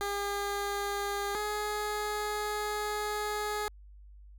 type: tone pair in turn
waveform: 15% pulse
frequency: 404 / 419.9 Hz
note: G#4 / G#4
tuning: -48 / +19 cents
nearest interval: minor second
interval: 67 cents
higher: second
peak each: -25 dBFS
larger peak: neither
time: 0.01-1.35 / 1.35-3.68 s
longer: second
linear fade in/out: 0 ms
effects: added 50 Hz sine -49 dBFS peak until 4.38 s